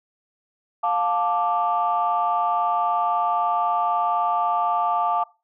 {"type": "chord", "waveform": "sine", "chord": "D minor", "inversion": "first", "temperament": "just", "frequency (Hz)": [704.8, 881, 1174.7], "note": ["F5", "A5", "D6"], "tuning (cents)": [16, 2, 0], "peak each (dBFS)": -23, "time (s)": [0.83, 5.24], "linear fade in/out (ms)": 10, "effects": ["noise-tail reverb RT60 0.3 s tail -22 dB re dry", "tanh soft clip ceiling -11 dBFS"]}